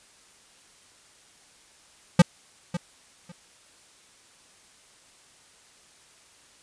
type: tone with echo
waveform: square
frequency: 174.61 Hz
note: F3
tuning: in tune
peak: -11 dBFS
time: 2.19-2.22 s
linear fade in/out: 5 ms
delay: 550 ms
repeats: 2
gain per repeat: -15 dB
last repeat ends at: 3.32 s
effects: white hiss -56 dBFS RMS until 6.62 s + resampled to 22050 Hz